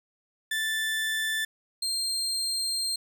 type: tone pair in turn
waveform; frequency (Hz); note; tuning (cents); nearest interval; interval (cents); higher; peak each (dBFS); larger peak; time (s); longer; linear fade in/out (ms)
30% pulse; 1761 / 4188; A6 / C8; +1 / +1; octave + minor third; 1500; second; -24; neither; 0.51-1.45 / 1.82-2.96; second; 5
effects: none